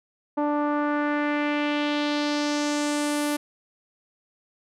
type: tone with low-pass filter sweep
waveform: sawtooth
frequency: 294.2 Hz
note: D4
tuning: 3 cents sharp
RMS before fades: -25 dBFS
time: 0.37-3.37 s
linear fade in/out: 10 ms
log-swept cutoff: 900 to 12000 Hz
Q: 2
effects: none